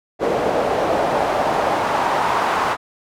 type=noise with band-pass filter sweep; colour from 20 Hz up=pink; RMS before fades=-19 dBFS; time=0.19-2.77 s; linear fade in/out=50 ms; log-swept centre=530 to 1000 Hz; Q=2; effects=none